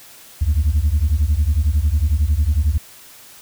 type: beating tone pair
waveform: sine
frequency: 69.3 / 80.3 Hz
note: C#2 / E2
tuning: 0 / -45 cents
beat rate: 11 Hz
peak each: -15 dBFS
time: 0.41-2.78 s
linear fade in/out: 10 ms
effects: tanh soft clip ceiling -10 dBFS + white hiss -43 dBFS RMS until 3.41 s